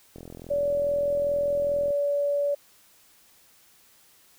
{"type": "click train", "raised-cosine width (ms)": 2, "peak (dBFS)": -28, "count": 75, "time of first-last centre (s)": [0.16, 1.905], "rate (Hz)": 42.4}
{"type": "tone", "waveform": "sine", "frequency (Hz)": 573, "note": "D5", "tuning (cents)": -43, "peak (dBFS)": -22, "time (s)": [0.5, 2.55], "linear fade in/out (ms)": 10}
{"effects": ["white hiss -58 dBFS RMS until 4.38 s"]}